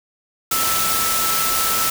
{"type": "tone in noise", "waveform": "sine", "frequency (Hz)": 1318.5, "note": "E6", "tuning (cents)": 0, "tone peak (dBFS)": -23, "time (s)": [0.51, 1.9], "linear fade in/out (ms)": 5, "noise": "white", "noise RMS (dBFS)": -20, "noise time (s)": [0.51, 1.9], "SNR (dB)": -6, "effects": []}